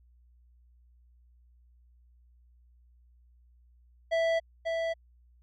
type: tone with echo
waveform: square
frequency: 659.3 Hz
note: E5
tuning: in tune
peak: -25 dBFS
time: 4.11-4.4 s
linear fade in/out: 20 ms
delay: 540 ms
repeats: 1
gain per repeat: -4 dB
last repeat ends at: 4.94 s
effects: added 60 Hz sine -58 dBFS peak until 5.42 s + low-pass 3000 Hz 12 dB/octave